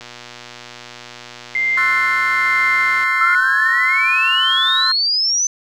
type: click train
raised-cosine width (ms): 0.2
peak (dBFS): -17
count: 364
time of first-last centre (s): 0.01-3.035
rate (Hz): 120
type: tone with tremolo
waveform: sine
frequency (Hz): 2093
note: C7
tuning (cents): 0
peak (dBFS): -14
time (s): 1.55-3.35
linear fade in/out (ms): 2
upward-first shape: sine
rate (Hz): 1.1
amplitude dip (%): 30
type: chord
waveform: triangle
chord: F# half-diminished seventh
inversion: second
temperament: just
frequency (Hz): 1065.6 / 1332 / 1480 / 1776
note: C6 / E6 / F#6 / A6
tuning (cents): +31 / +18 / 0 / +16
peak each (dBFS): -21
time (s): 1.77-4.92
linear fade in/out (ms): 5
type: exponential sweep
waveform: sine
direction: up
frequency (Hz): 1318.5 to 6160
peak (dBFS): -14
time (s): 3.21-5.47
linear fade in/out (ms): 2
effects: none